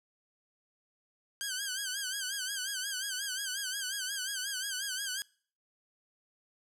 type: tone with vibrato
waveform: 10% pulse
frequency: 1568 Hz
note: G6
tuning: in tune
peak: -25 dBFS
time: 1.41-5.22 s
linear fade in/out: 0 ms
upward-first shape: sine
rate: 5.6 Hz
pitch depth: 100 cents each way
effects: noise-tail reverb RT60 0.5 s tail -25 dB re dry

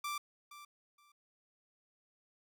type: tone with echo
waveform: sawtooth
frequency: 1174.7 Hz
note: D6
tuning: in tune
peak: -33 dBFS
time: 0.04-0.18 s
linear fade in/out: 5 ms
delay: 470 ms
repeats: 2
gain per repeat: -14 dB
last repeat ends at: 1.12 s
effects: none

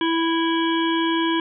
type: harmonic tone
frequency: 329.6 Hz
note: E4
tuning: in tune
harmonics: 1 / 3 / 5 / 7 / 9 / 10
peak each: -20 / -25 / -29 / -34 / -32 / -30 dBFS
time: 0.01-1.4 s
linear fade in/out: 2 ms
effects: none

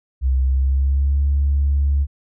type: tone with pitch glide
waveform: sine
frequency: 65.41 to 70.51 Hz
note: C2 to C#2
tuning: 0 to +30 cents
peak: -13 dBFS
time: 0.21-2.07 s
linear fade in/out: 50 ms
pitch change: +130 cents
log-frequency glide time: 0.41-1.21 s
effects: tanh soft clip ceiling -10 dBFS

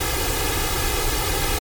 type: noise with comb filter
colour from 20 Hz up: pink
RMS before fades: -22 dBFS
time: 0-1.59 s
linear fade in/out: 10 ms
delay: 2.4 ms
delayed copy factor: +0.95
effects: MP3 96 kbps

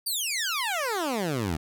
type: exponential sweep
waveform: 15% pulse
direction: down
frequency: 4801 to 73 Hz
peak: -20 dBFS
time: 0.06-1.57 s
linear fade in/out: 10 ms
effects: none

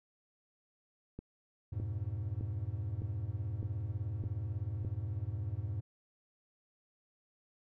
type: click train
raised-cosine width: 3 ms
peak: -30 dBFS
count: 7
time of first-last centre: 1.19-4.849 s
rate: 1.64 Hz
type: chord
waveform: triangle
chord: F diminished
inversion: none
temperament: equal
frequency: 87.31 / 103.83 / 123.47 Hz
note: F2 / Ab2 / Cb3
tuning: 0 / 0 / 0 cents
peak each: -39 / -35 / -41 dBFS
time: 1.72-5.81 s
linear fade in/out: 10 ms
effects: none

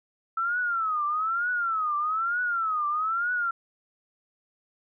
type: tone with vibrato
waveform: sine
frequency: 1318.5 Hz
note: E6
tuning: in tune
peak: -24 dBFS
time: 0.37-3.51 s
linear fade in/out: 5 ms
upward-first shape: triangle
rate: 1.1 Hz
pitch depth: 210 cents each way
effects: none

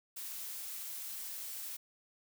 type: noise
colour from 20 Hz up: blue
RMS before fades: -43 dBFS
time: 0.16-1.77 s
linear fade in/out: 10 ms
effects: none

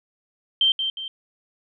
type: tone with echo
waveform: sine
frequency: 3136 Hz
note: G7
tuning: in tune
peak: -15 dBFS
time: 0.61-0.72 s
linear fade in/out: 2 ms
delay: 180 ms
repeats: 2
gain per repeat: -7 dB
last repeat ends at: 1.08 s
effects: none

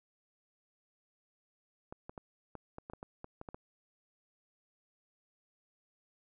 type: clicks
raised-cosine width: 1 ms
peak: -30 dBFS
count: 12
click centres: 1.925 / 2.095 / 2.178 / 2.553 / 2.784 / 2.899 / 2.935 / 3.029 / 3.244 / 3.414 / 3.488 / 3.545 s
effects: none

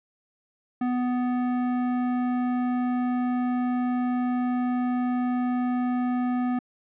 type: tone with tanh clipping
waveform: sine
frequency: 248.2 Hz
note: B3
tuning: 9 cents sharp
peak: -25 dBFS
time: 0.81-6.59 s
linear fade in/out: 5 ms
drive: 17 dB
effects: low-pass 2000 Hz 12 dB/octave

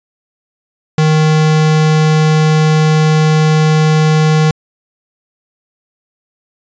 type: tone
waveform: square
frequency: 155.56 Hz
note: D#3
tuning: in tune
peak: -8 dBFS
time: 0.98-4.51 s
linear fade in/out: 2 ms
effects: resampled to 16000 Hz

